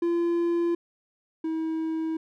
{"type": "tone pair in turn", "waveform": "triangle", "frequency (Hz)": [341.9, 321.1], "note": ["F4", "E4"], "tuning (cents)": [-37, -45], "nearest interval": "minor second", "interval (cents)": 108, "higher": "first", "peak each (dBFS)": [-20, -24], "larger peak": "first", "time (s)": [[0.02, 0.75], [1.44, 2.17]], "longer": "neither", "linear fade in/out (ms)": 5, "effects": []}